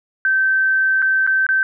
sine tone with dropouts, 1549 Hz, G6, 21 cents flat, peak -13 dBFS, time 0.25-1.63 s, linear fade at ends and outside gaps 1 ms, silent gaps 1.02-1.024 / 1.266-1.274 / 1.466-1.489 s, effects none

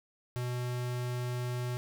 square tone, 123.47 Hz, B2, in tune, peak -33 dBFS, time 0.36-1.77 s, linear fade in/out 0 ms, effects none

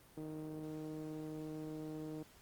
5% pulse tone with low-pass filter, 155.2 Hz, D#3, 4 cents flat, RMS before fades -45 dBFS, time 0.17-2.23 s, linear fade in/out 5 ms, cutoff 360 Hz, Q 2.1, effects pink hiss -63 dBFS RMS until 2.41 s + Opus 32 kbps

